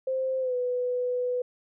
sine tone with pitch glide, 523.3 to 495.9 Hz, C5 to B4, 0 to +7 cents, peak -25 dBFS, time 0.07-1.42 s, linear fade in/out 5 ms, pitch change -93 cents, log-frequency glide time 0.4-0.55 s, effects none

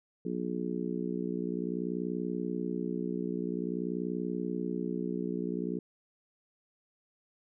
harmonic tone, 60.5 Hz, B1, 35 cents flat, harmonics 3 / 4 / 5 / 6 / 7, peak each -36 / -37 / -38 / -39 / -39 dBFS, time 0.25-5.79 s, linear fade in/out 5 ms, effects none

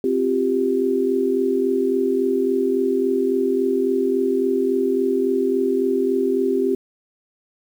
sine chord, C suspended fourth, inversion none, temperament just, 261.6 / 348.8 / 392.4 Hz, C4 / F4 / G4, 0 / -2 / +2 cents, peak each -22 / -24 / -19 dBFS, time 0.04-6.75 s, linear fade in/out 2 ms, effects 8-bit

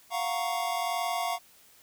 square chord, Gb major seventh, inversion third, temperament equal, 698.5 / 740 / 932.3 / 1108.7 Hz, F5 / Gb5 / Bb5 / Db6, 0 / 0 / 0 / 0 cents, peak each -32 / -36 / -37 / -36 dBFS, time 0.1-1.39 s, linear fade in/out 50 ms, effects white hiss -58 dBFS RMS until 1.82 s

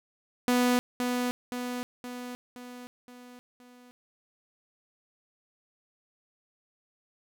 sawtooth tone with echo, 246.9 Hz, B3, in tune, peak -18 dBFS, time 0.48-0.79 s, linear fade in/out 0 ms, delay 520 ms, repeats 6, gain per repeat -5 dB, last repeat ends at 3.91 s, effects none

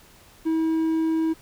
triangle tone, 322 Hz, E4, 41 cents flat, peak -18 dBFS, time 0.45-1.34 s, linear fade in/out 20 ms, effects pink hiss -52 dBFS RMS until 1.41 s

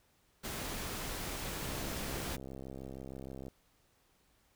pink noise, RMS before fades -40 dBFS, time 0.43-2.37 s, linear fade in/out 20 ms
click train, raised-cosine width 2 ms, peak -32 dBFS, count 124, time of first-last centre 1.63-3.482 s, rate 66.4 Hz
effects pink hiss -71 dBFS RMS until 4.55 s

